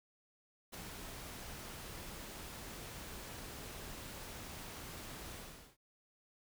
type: noise with ADSR envelope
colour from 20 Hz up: pink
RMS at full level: -44 dBFS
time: 0.72-5.77 s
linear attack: 24 ms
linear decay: 3 ms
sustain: -4 dB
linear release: 420 ms
effects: none